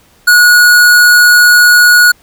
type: tone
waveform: square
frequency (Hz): 1455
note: F#6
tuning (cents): -29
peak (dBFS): -3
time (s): 0.27-2.12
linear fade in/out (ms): 10
effects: pink hiss -47 dBFS RMS until 2.22 s